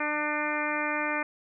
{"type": "harmonic tone", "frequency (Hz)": 299.4, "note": "D4", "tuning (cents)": 33, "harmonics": [1, 2, 3, 4, 5, 6, 7, 8], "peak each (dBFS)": [-35, -35, -35, -35, -35, -35, -35, -35], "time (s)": [0, 1.23], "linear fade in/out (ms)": 5, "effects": []}